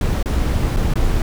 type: noise with dropouts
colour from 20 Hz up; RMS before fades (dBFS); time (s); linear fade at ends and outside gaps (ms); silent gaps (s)
brown; -17; 0.01-1.22; 2; 0.228-0.258 / 0.764-0.769 / 0.938-0.956
effects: none